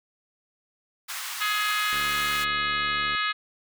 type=high-pass noise; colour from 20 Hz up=pink; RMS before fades=-34 dBFS; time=1.08-2.45 s; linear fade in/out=20 ms; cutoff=1100 Hz; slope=24 dB/octave
type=harmonic tone; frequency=420 Hz; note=G#4; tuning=19 cents sharp; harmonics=3 / 4 / 5 / 6 / 7 / 8 / 9 / 10; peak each=-28 / -30 / -32 / -34 / -35 / -36 / -37 / -38 dBFS; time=1.4-3.33 s; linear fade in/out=20 ms
type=click train; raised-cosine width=2 ms; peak=-30 dBFS; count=90; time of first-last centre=1.93-3.149 s; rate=73 Hz
effects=none